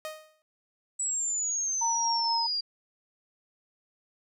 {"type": "tone with exponential decay", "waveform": "sawtooth", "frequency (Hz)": 622, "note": "D#5", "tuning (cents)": -1, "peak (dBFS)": -29, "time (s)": [0.05, 0.42], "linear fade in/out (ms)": 0, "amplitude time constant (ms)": 80}
{"type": "exponential sweep", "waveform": "sine", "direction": "down", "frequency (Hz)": [7902, 4742], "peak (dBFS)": -27, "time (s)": [0.99, 2.61], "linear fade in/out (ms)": 10}
{"type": "tone with tremolo", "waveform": "sine", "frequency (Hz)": 924, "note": "A#5", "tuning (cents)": -16, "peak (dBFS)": -26, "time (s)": [1.81, 2.47], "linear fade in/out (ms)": 10, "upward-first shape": "sine", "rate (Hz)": 4.3, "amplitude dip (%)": 30}
{"effects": []}